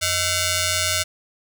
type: ring-modulated tone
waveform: 5% pulse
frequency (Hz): 716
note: F5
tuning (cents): +43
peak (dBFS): -5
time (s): 0.01-1.04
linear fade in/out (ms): 20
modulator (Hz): 805
effects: none